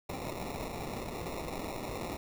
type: noise with sample-and-hold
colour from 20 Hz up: blue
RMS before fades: -39 dBFS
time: 0.09-2.17 s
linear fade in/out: 5 ms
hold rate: 1575 Hz
effects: none